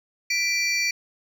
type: tone cluster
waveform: triangle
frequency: 1986 / 2355 / 4500 / 5790 Hz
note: B6 / D7 / C#8 / F#8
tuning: +9 / +4 / +25 / -38 cents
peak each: -30 / -22 / -27 / -28 dBFS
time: 0.3-0.91 s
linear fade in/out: 5 ms
effects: none